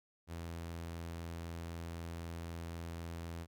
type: tone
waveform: sawtooth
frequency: 83.9 Hz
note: E2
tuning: 31 cents sharp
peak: -38 dBFS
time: 0.27-3.47 s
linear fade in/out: 50 ms
effects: none